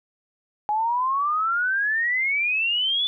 sine exponential sweep, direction up, 830.6 to 3500 Hz, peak -20 dBFS, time 0.69-3.07 s, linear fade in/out 0 ms, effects none

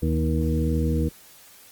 harmonic tone with a mistuned harmonic, 79 Hz, D#2, 27 cents sharp, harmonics 1 / 2 / 3 / 4 / 6, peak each -23 / -26 / -28 / -29 / -31 dBFS, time 0.02-1.09 s, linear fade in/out 10 ms, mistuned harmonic 1, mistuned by -60 cents, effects white hiss -50 dBFS RMS until 1.71 s + Opus 24 kbps

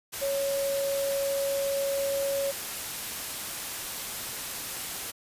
sine tone in noise, 554.4 Hz, C#5, in tune, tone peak -26 dBFS, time 0.21-2.52 s, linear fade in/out 20 ms, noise white, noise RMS -35 dBFS, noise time 0.12-5.12 s, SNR +6 dB, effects resampled to 32000 Hz

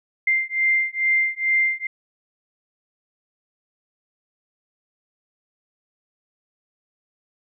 sine beating tone pair, 2093 / 2095.3 Hz, C7 / C7, 0 / +2 cents, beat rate 2.3 Hz, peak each -21 dBFS, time 0.27-1.87 s, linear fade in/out 5 ms, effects none

